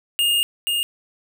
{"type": "tone pair in turn", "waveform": "square", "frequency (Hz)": [2833, 2833], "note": ["F7", "F7"], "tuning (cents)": [24, 24], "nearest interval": "unison", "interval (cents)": 0, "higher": "neither", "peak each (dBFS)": [-17, -20], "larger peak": "first", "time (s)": [[0.19, 0.43], [0.67, 0.83]], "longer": "first", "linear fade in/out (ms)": 0, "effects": []}